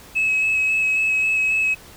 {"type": "tone with vibrato", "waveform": "sine", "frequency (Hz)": 2575, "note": "E7", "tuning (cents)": -41, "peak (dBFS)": -15, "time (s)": [0.15, 1.75], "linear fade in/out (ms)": 20, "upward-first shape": "square", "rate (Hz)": 3.7, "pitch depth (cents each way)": 11, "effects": ["tanh soft clip ceiling -14 dBFS", "pink hiss -44 dBFS RMS until 1.96 s"]}